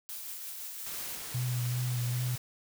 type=noise with tremolo; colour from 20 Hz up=blue; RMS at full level=-40 dBFS; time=0.09-1.15 s; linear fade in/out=0 ms; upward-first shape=triangle; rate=5.8 Hz; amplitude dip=30%
type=noise; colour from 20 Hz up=white; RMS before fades=-41 dBFS; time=0.86-2.38 s; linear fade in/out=5 ms
type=tone with vibrato; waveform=sine; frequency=123.47 Hz; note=B2; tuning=in tune; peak=-29 dBFS; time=1.34-2.36 s; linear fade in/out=10 ms; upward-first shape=triangle; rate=2.5 Hz; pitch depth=28 cents each way
effects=none